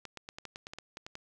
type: clicks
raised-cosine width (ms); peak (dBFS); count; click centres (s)
0.2; -25; 12; 0.053 / 0.173 / 0.289 / 0.385 / 0.453 / 0.559 / 0.669 / 0.735 / 0.786 / 0.971 / 1.065 / 1.154
effects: none